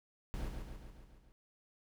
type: noise with echo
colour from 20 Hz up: brown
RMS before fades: -39 dBFS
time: 0.34-0.48 s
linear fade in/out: 0 ms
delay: 140 ms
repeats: 6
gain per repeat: -4 dB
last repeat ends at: 1.32 s
effects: none